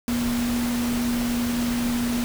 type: tone in noise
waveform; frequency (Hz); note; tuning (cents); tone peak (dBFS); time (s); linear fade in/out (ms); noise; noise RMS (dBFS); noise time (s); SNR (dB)
sine; 239.8; A#3; +49; -22; 0.08-2.24; 0; pink; -31; 0.08-2.24; +6
effects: none